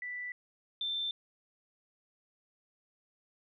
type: tone pair in turn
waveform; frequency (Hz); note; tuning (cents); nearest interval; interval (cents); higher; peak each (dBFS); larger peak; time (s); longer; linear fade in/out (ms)
sine; 1975.5 / 3558; B6 / A7; 0 / +19; minor seventh; 1019; second; -37 / -32; second; 0.02-0.32 / 0.81-1.11; neither; 2
effects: none